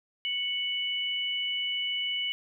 sine tone pair together, 2217 / 2962 Hz, C#7 / F#7, 0 / +1 cents, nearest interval perfect fourth, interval 501 cents, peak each -34 / -29 dBFS, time 0.25-2.32 s, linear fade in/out 0 ms, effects none

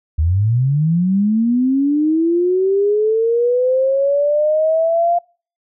sine linear sweep, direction up, 73.42 to 698.5 Hz, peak -12 dBFS, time 0.18-5.19 s, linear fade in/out 10 ms, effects noise-tail reverb RT60 0.4 s tail -26 dB re dry

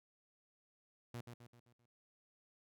sawtooth tone with echo, 119.5 Hz, A#2, 43 cents sharp, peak -40 dBFS, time 1.14-1.21 s, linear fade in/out 5 ms, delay 130 ms, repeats 5, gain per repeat -6 dB, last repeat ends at 1.86 s, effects none

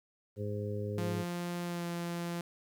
harmonic tone, 103.7 Hz, G#2, 2 cents flat, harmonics 1 / 2 / 3 / 4 / 5, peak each -36 / -42 / -47 / -40 / -42 dBFS, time 0.36-1.25 s, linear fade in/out 50 ms
sawtooth tone with pitch glide, 174.61 to 171.91 Hz, F3 to F3, 0 to -27 cents, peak -31 dBFS, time 0.98-2.41 s, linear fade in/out 2 ms, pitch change -27 cents, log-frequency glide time 1.63-1.86 s
effects 11-bit

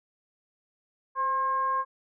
sine tone with frequency modulation, 1068 Hz, C6, 35 cents sharp, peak -24 dBFS, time 1.15-1.85 s, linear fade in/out 50 ms, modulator 547 Hz, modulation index 0.37, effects none

